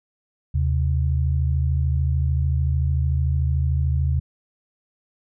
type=tone pair together; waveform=sine; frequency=78 / 131.48 Hz; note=D#2 / C3; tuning=+5 / +9 cents; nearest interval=major sixth; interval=904 cents; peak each=-19 / -23 dBFS; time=0.54-4.2 s; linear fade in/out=10 ms; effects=none